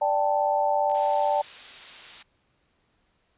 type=chord; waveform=sine; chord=D suspended fourth; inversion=none; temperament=just; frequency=587.3 / 783.1 / 881 Hz; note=D5 / G5 / A5; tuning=0 / -2 / +2 cents; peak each=-25 dBFS; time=0.01-1.42 s; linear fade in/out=10 ms
type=clicks; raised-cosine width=0.2 ms; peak=-29 dBFS; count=2; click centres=0.899 / 0.915 s
type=noise; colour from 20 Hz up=blue; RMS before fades=-35 dBFS; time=0.94-2.23 s; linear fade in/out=10 ms
effects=pink hiss -69 dBFS RMS until 3.37 s + resampled to 8000 Hz